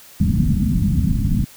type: low-pass noise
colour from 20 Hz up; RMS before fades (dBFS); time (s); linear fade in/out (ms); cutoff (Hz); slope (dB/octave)
white; -17; 0.2-1.45; 10; 230; 48
effects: white hiss -44 dBFS RMS until 1.56 s